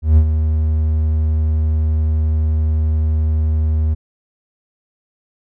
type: tone with ADSR envelope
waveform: triangle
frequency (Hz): 77.9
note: D#2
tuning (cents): +3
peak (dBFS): -3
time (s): 0.02-3.95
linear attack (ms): 150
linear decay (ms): 72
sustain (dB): -8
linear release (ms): 19
effects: none